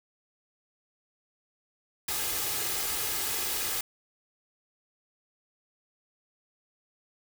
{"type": "noise with comb filter", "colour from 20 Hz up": "white", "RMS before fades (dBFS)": -31, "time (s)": [2.08, 3.81], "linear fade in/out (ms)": 5, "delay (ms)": 2.4, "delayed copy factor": 0.5, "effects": []}